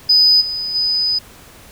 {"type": "tone with level steps", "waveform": "sine", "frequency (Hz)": 4992, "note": "D#8", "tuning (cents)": 5, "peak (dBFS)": [-7, -20, -14], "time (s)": [0.09, 1.19], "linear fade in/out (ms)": 10, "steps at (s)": [0.4, 0.74], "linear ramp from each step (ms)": 20, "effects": ["tanh soft clip ceiling -3 dBFS", "pink hiss -42 dBFS RMS until 1.71 s"]}